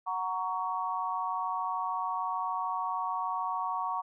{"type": "chord", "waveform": "sine", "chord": "F# major", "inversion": "none", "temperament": "equal with one note detuned", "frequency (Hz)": [740, 932.3, 1119], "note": ["F#5", "A#5", "C#6"], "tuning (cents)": [0, 0, 16], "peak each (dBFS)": [-36, -34, -33], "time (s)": [0.06, 4.02], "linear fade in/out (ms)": 20, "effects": []}